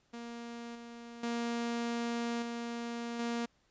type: tone with level steps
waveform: sawtooth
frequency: 235.1 Hz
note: A#3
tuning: 15 cents sharp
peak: -38 / -42 / -29 / -33 / -29 dBFS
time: 0.13-3.46 s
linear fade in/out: 10 ms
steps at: 0.75 / 1.23 / 2.42 / 3.19 s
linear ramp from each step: 5 ms
effects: pink hiss -72 dBFS RMS until 3.7 s + resampled to 16000 Hz